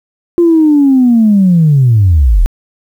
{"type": "linear sweep", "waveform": "sine", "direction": "down", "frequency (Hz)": [349.2, 34.33], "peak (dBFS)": -3, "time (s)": [0.38, 2.46], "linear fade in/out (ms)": 0, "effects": ["tanh soft clip ceiling 0 dBFS", "7-bit"]}